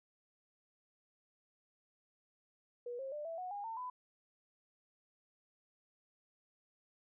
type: tone with pitch steps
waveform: sine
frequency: 483.6 / 536.6 / 595.4 / 660.6 / 733 / 813.3 / 902.4 / 1001.3 Hz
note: B4 / C5 / D5 / E5 / F#5 / G#5 / A5 / B5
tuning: -36 / +44 / +24 / +4 / -16 / -36 / +44 / +24 cents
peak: -40 dBFS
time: 2.86-3.9 s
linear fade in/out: 5 ms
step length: 130 ms
effects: none